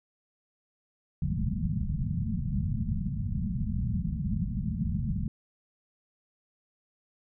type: low-pass noise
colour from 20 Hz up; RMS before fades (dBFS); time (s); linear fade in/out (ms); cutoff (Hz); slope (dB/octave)
white; -30; 1.22-5.28; 2; 220; 96
effects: none